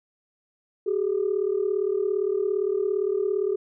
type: tone pair together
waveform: sine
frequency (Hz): 381.5 / 419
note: G4 / G#4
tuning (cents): -47 / +15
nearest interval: major second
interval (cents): 162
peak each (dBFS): -24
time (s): 0.86-3.56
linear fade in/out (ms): 10
effects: tanh soft clip ceiling -15 dBFS